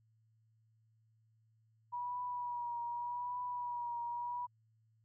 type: tone with vibrato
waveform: sine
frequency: 967 Hz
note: B5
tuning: 37 cents flat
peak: -37 dBFS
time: 1.92-4.47 s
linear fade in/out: 20 ms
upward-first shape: triangle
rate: 0.84 Hz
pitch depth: 38 cents each way
effects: added 111 Hz sine -69 dBFS peak until 5.04 s